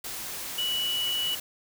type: tone in noise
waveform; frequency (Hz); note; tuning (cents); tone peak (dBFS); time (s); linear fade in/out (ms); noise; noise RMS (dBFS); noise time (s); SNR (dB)
sine; 2946; F#7; -8; -26; 0.58-1.35; 5; white; -36; 0.04-1.4; +7
effects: none